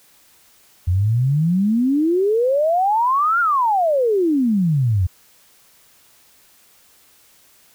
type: exponential two-way sweep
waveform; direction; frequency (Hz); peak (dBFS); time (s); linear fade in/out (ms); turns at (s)
sine; up then down; 85.5 to 1440 to 85.5; -14; 0.87-5.07; 10; 3.4
effects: white hiss -53 dBFS RMS until 7.74 s